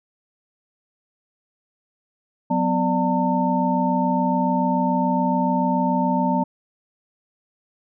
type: tone cluster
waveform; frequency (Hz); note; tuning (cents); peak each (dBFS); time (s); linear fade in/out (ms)
sine; 183.7 / 250.7 / 589 / 900; F#3 / B3 / D5 / A5; -12 / +26 / +5 / +39; -23 / -22 / -27 / -22; 2.5-6.44; 10
effects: none